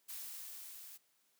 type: noise with level ramp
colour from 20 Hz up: blue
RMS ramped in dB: -45 to -53 dBFS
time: 0.08-0.98 s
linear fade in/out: 20 ms
effects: white hiss -75 dBFS RMS until 1.39 s + high-pass 150 Hz 12 dB/octave